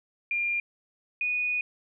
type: tone pair in turn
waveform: sine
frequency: 2400 / 2475 Hz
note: D7 / D#7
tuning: +37 / -10 cents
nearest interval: minor second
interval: 53 cents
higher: second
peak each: -25 dBFS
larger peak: neither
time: 0.31-0.6 / 1.21-1.61 s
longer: second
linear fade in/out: 2 ms
effects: none